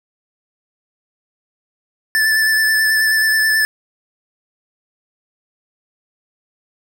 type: tone with vibrato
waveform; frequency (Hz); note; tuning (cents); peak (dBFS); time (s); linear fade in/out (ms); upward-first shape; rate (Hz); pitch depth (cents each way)
square; 1753; A6; -7; -13; 2.15-3.65; 0; sine; 9.3; 19
effects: none